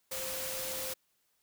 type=tone in noise; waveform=sine; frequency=523.3 Hz; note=C5; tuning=in tune; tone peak=-42 dBFS; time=0.11-0.94 s; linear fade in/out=10 ms; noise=white; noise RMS=-38 dBFS; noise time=0.11-0.94 s; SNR=-7 dB; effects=white hiss -75 dBFS RMS until 1.42 s